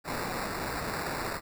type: noise with sample-and-hold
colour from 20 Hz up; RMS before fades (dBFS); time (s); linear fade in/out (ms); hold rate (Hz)
white; -34; 0.04-1.41; 50; 3150
effects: none